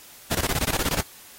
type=noise bursts; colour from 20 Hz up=pink; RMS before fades=-24 dBFS; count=12; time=0.31-1.009 s; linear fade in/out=2 ms; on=39 ms; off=21 ms; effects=white hiss -47 dBFS RMS until 1.38 s + AAC 48 kbps